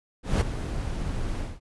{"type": "noise with ADSR envelope", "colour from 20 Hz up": "brown", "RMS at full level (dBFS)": -18, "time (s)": [0.23, 1.6], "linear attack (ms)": 180, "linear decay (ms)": 13, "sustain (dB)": -12, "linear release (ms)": 190, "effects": ["resampled to 24000 Hz"]}